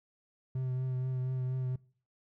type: tone with vibrato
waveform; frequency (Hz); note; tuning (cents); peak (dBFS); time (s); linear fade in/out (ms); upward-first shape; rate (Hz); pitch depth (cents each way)
triangle; 128.7; C3; -28; -29; 0.55-1.76; 5; triangle; 4.2; 25
effects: noise-tail reverb RT60 0.5 s tail -23 dB re dry